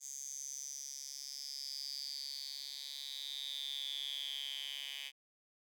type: tone with high-pass filter sweep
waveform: 10% pulse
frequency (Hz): 138.59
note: C#3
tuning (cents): 0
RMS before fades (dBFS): -44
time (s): 0-5.12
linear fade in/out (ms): 50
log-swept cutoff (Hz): 6700 to 2800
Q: 10
effects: none